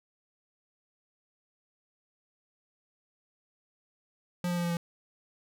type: tone with pitch steps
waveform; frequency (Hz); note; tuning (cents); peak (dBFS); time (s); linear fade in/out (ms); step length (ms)
square; 176.9 / 175.27 / 173.66 / 172.06 / 170.48; F3 / F3 / F3 / F3 / F3; +23 / +6 / -9 / -26 / -41; -29; 4.44-4.77; 2; 66
effects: none